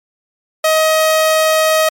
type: tone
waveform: sawtooth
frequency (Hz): 631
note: D#5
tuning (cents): +24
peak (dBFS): -6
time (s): 0.64-1.89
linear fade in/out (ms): 5
effects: MP3 64 kbps